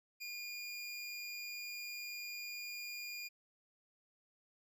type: tone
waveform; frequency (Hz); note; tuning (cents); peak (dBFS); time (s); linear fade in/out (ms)
25% pulse; 2423; D#7; -47; -39; 0.2-3.29; 20
effects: none